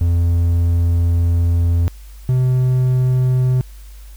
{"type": "tone pair in turn", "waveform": "triangle", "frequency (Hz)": [85.4, 127.61], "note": ["F2", "C3"], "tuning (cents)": [-38, -43], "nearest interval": "perfect fifth", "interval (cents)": 695, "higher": "second", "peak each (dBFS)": -10, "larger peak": "neither", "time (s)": [[0.01, 1.88], [2.29, 3.61]], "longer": "first", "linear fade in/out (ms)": 0, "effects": ["added 50 Hz sine -34 dBFS peak until 4.16 s", "white hiss -49 dBFS RMS until 4.16 s"]}